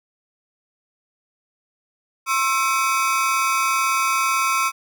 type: ring-modulated tone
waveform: 30% pulse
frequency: 1200 Hz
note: D6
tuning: 37 cents sharp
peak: -12 dBFS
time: 2.26-4.72 s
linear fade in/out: 50 ms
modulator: 131 Hz
effects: none